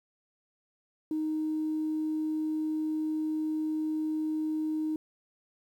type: tone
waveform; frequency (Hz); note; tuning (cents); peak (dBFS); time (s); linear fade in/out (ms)
sine; 311.1; D#4; 0; -27; 1.11-4.96; 2
effects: tanh soft clip ceiling -24 dBFS + 10-bit